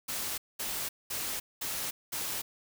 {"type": "noise bursts", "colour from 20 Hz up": "white", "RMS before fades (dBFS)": -35, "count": 5, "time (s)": [0.08, 2.42], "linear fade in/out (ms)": 10, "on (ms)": 300, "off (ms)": 210, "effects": []}